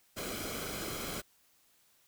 pink noise with comb filter, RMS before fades -39 dBFS, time 0.16-1.22 s, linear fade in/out 20 ms, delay 1.1 ms, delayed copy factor -0.6, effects white hiss -68 dBFS RMS until 2.07 s

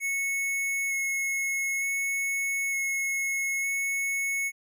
square tone with vibrato, 2191 Hz, C#7, 21 cents flat, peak -27 dBFS, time 0-4.52 s, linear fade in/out 50 ms, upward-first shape square, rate 0.55 Hz, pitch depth 9 cents each way, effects none

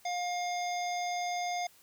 harmonic tone, 710 Hz, F5, 28 cents sharp, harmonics 1 / 3 / 5 / 7 / 9, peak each -32 / -40 / -45 / -46 / -44 dBFS, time 0.05-1.67 s, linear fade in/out 5 ms, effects white hiss -61 dBFS RMS until 1.82 s

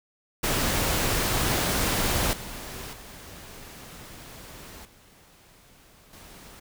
pink noise with level steps, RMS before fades -25 / -38 / -44 / -55 / -47 dBFS, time 0.43-6.6 s, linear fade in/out 10 ms, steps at 2.33 / 2.93 / 4.85 / 6.13 s, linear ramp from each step 2 ms, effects none

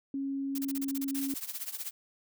sine tone, 274.3 Hz, C#4, 18 cents flat, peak -31 dBFS, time 0.14-1.34 s, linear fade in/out 2 ms
blue noise bursts, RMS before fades -38 dBFS, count 11, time 0.55-1.244 s, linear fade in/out 5 ms, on 34 ms, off 32 ms
blue noise with tremolo, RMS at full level -35 dBFS, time 1.17-1.91 s, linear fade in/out 5 ms, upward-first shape triangle, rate 16 Hz, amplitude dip 90%
effects none

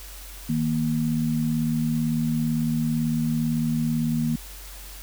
sine tone pair together, 155.56 / 233.5 Hz, D#3 / A#3, 0 / +3 cents, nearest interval perfect fifth, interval 703 cents, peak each -25 / -23 dBFS, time 0.49-4.36 s, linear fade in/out 5 ms, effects added 47 Hz sine -40 dBFS peak until 5.02 s + white hiss -43 dBFS RMS until 5.02 s

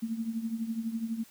sine tone with tremolo, 226.3 Hz, A3, 49 cents sharp, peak -27 dBFS, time 0.02-1.24 s, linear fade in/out 10 ms, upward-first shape triangle, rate 12 Hz, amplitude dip 80%, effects white hiss -57 dBFS RMS until 1.3 s

